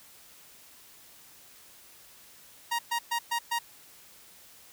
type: tone bursts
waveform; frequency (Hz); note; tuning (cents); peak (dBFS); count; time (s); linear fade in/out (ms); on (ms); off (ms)
sawtooth; 939; A#5; +12; -23; 5; 2.71-3.59; 10; 80; 120
effects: white hiss -54 dBFS RMS until 4.72 s